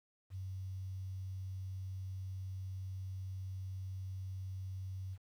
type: tone with quantisation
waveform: sine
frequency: 94.5 Hz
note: F#2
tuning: 37 cents sharp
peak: -40 dBFS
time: 0.3-5.18 s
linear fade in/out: 50 ms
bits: 11
effects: none